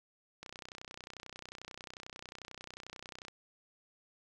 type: click train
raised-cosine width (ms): 0.2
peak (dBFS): -28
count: 90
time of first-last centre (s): 0.43-3.283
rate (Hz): 31.2
effects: none